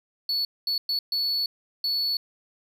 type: tone bursts at uneven times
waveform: triangle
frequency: 4427 Hz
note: C#8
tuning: 3 cents flat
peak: -22 dBFS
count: 5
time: 0.29-0.45 / 0.67-0.78 / 0.89-0.99 / 1.12-1.46 / 1.84-2.17 s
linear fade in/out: 2 ms
effects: none